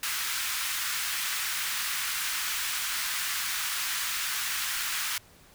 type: high-pass noise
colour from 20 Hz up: pink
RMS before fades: -31 dBFS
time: 0.03-5.18 s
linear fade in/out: 2 ms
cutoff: 1300 Hz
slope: 24 dB/octave
effects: pink hiss -56 dBFS RMS until 5.54 s